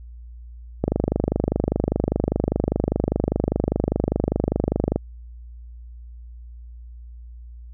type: click train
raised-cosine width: 2 ms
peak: -6 dBFS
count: 104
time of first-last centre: 0.84-4.96 s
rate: 25 Hz
effects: added 59 Hz sine -37 dBFS peak until 7.73 s